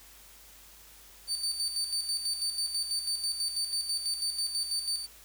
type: tone with tremolo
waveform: 30% pulse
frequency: 4580 Hz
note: D8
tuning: 44 cents flat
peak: -25 dBFS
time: 1.27-5.07 s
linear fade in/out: 50 ms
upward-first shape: square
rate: 6.1 Hz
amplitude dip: 55%
effects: added 50 Hz sine -60 dBFS peak until 5.24 s + white hiss -54 dBFS RMS until 5.24 s